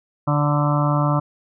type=harmonic tone with a mistuned harmonic; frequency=146.5 Hz; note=D3; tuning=4 cents flat; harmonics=1 / 2 / 4 / 5 / 6 / 7 / 8 / 9; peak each=-18 / -25 / -26 / -30 / -30 / -27 / -27 / -29 dBFS; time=0.27-1.2 s; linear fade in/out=10 ms; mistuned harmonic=6; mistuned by=+31 cents; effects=none